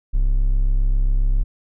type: tone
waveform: triangle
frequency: 33.72 Hz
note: C#1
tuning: 47 cents flat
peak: -12 dBFS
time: 0.13-1.44 s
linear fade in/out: 20 ms
effects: none